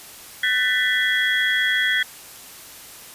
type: tone cluster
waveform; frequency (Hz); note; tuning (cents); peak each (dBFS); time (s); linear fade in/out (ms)
sine; 1508 / 1774 / 1979 / 3317; F#6 / A6 / B6 / G#7; +32 / +14 / +3 / -3; -25 / -22 / -22 / -24; 0.43-2.03; 5
effects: white hiss -41 dBFS RMS until 3.14 s + resampled to 32000 Hz